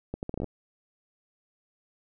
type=accelerating click train; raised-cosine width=2 ms; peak=-19 dBFS; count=9; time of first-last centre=0.14-0.443 s; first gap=89 ms; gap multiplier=0.73; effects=none